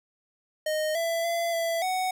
square tone with pitch steps, 618 / 667 / 678 / 667 / 744 Hz, D#5 / E5 / E5 / E5 / F#5, -12 / +20 / +49 / +20 / +9 cents, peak -26 dBFS, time 0.66-2.11 s, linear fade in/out 5 ms, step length 290 ms, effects none

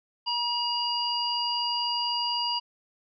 harmonic tone, 956 Hz, A#5, 43 cents sharp, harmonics 1 / 3 / 5, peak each -30 / -31 / -29 dBFS, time 0.26-2.6 s, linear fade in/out 20 ms, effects none

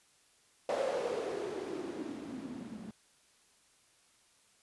violet noise with low-pass filter sweep, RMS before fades -38 dBFS, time 0.69-2.91 s, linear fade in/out 2 ms, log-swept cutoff 570 to 200 Hz, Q 6, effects white hiss -67 dBFS RMS until 4.62 s + resampled to 24000 Hz

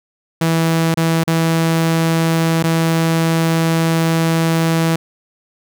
sawtooth tone with dropouts, 163.8 Hz, E3, 11 cents flat, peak -9 dBFS, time 0.41-4.96 s, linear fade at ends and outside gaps 5 ms, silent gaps 0.944-0.972 / 1.238-1.275 / 2.628-2.638 s, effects none

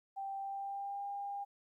sine tone with pitch glide, 784 to 803.3 Hz, G5 to G5, 0 to +42 cents, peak -38 dBFS, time 0.16-1.45 s, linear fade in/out 20 ms, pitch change +42 cents, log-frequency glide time 0.38-1.05 s, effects 13-bit

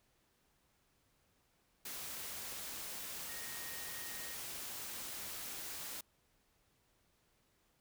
sine tone in noise, 1864.7 Hz, A#6, in tune, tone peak -52 dBFS, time 3.29-4.35 s, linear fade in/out 5 ms, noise white, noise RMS -45 dBFS, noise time 1.85-6.01 s, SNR -10 dB, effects pink hiss -75 dBFS RMS until 7.8 s

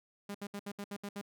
sawtooth tone bursts, 202.2 Hz, G#3, 46 cents flat, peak -35 dBFS, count 8, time 0.29-1.214 s, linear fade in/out 5 ms, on 56 ms, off 68 ms, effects none

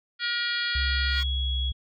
harmonic tone, 476 Hz, A#4, 36 cents sharp, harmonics 3 / 4 / 5 / 6 / 7 / 8 / 9 / 10, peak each -30 / -32 / -37 / -41 / -31 / -42 / -34 / -39 dBFS, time 0.19-1.24 s, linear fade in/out 50 ms
sine tone with pitch glide, 68.2 to 65.69 Hz, C#2 to C2, -28 to +7 cents, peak -25 dBFS, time 0.75-1.72 s, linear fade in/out 5 ms, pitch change -65 cents, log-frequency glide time 1.15-1.56 s
10% pulse tone with exponential growth, 1093 Hz, C#6, 25 cents flat, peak -30 dBFS, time 0.94-1.23 s, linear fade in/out 0 ms, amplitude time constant 62 ms
sine tone, 3335 Hz, G#7, 7 cents sharp, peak -30 dBFS, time 1.16-1.73 s, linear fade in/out 50 ms
effects none

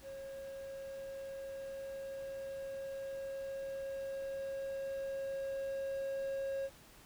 triangle tone with level ramp, 544 Hz, C#5, 33 cents flat, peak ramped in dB -42 to -33 dBFS, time 0.02-6.7 s, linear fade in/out 50 ms, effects pink hiss -59 dBFS RMS until 7.05 s

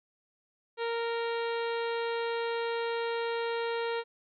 harmonic tone with a mistuned harmonic, 464.2 Hz, A#4, 7 cents flat, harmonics 1 / 2 / 3 / 4 / 5 / 6 / 7 / 8 / 9, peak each -31 / -37 / -41 / -43 / -45 / -47 / -48 / -49 / -50 dBFS, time 0.77-4.04 s, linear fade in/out 50 ms, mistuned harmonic 8, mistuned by +22 cents, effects none

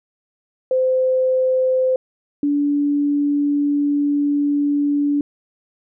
sine tone pair in turn, 516 / 288.6 Hz, C5 / D4, -24 / -30 cents, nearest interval minor seventh, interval 1006 cents, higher first, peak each -14 / -15 dBFS, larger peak first, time 0.71-1.96 / 2.43-5.21 s, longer second, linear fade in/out 2 ms, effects none

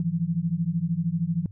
sine beating tone pair, 161.4 / 174.4 Hz, E3 / F3, -36 / -2 cents, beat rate 13 Hz, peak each -26 dBFS, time 0-1.46 s, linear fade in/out 2 ms, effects added 101 Hz sine -41 dBFS peak until 1.51 s

